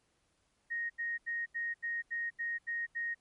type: tone bursts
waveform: sine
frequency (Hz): 1867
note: A#6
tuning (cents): +2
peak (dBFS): -33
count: 9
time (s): 0.7-3.148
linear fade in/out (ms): 20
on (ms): 200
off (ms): 81
effects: pink hiss -75 dBFS RMS until 3.2 s + MP3 48 kbps